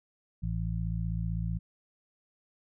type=harmonic tone; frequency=55.7 Hz; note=A1; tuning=22 cents sharp; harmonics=1 / 2 / 3; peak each=-33 / -34 / -34 dBFS; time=0.42-1.59 s; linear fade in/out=20 ms; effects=none